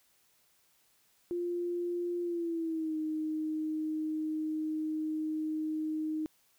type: tone with pitch glide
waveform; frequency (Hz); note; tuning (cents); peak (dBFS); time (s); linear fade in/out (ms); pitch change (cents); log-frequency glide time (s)
sine; 349.4 to 311.3; F4 to D#4; +1 to +1; -31; 1.31-6.26; 0; -200; 2.22-2.97
effects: white hiss -69 dBFS RMS until 6.58 s